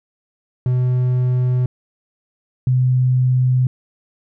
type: tone pair in turn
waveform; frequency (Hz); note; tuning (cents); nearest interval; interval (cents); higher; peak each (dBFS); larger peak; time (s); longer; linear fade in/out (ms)
triangle / sine; 125.7 / 127.38; B2 / C3; +31 / -46; unison; 23; second; -12; neither; 0.66-1.66 / 2.67-3.67; neither; 2
effects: none